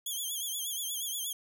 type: tone with vibrato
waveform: 10% pulse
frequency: 3276 Hz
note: G#7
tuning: 24 cents flat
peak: -26 dBFS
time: 0.06-1.33 s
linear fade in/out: 5 ms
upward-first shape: sine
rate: 8.4 Hz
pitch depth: 86 cents each way
effects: none